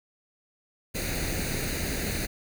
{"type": "noise with comb filter", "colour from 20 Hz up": "pink", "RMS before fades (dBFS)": -30, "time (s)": [0.94, 2.27], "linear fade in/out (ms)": 20, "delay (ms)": 0.46, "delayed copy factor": 0.7, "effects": []}